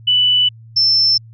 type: tone pair in turn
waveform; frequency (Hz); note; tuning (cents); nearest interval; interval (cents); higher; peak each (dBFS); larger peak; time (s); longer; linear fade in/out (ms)
sine; 2977 / 5323; F#7 / E8; +10 / +16; minor seventh; 1006; second; -10; neither; 0.07-0.49 / 0.76-1.18; neither; 10
effects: added 113 Hz sine -37 dBFS peak until 1.33 s